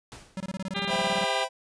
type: noise with exponential decay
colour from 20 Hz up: pink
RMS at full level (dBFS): -41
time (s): 0.12-0.56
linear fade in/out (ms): 0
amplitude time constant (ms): 94
type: tone bursts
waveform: square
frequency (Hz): 190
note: F#3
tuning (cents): +46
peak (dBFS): -31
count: 16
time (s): 0.37-1.243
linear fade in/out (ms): 2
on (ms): 33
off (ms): 23
type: harmonic tone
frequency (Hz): 400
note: G4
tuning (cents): +35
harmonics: 1 / 2 / 3 / 4 / 5 / 6 / 7 / 8 / 9 / 10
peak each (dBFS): -38 / -38 / -38 / -38 / -38 / -38 / -38 / -38 / -38 / -38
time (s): 0.74-1.45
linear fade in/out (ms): 20
type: chord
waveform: square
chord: C major seventh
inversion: none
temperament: equal with one note detuned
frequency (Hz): 520.5 / 659.3 / 784 / 987.8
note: C5 / E5 / G5 / B5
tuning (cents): -9 / 0 / 0 / 0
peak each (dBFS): -33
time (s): 0.87-1.49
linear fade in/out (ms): 50
effects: resampled to 22050 Hz